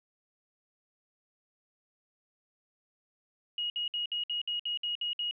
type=tone bursts; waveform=sine; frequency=2887 Hz; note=F#7; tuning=43 cents flat; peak=-30 dBFS; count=10; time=3.58-5.311 s; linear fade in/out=2 ms; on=120 ms; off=59 ms; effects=none

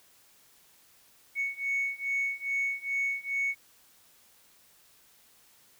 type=beating tone pair; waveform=sine; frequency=2217 / 2219.4 Hz; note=C#7 / C#7; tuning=0 / +2 cents; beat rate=2.4 Hz; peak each=-31 / -30 dBFS; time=1.35-3.55 s; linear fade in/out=50 ms; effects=tanh soft clip ceiling -23 dBFS + white hiss -61 dBFS RMS until 5.79 s

